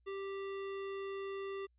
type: tone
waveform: square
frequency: 392 Hz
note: G4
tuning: in tune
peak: -40 dBFS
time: 0.06-1.67 s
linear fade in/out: 20 ms
effects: added 60 Hz sine -70 dBFS peak until 1.78 s + resampled to 8000 Hz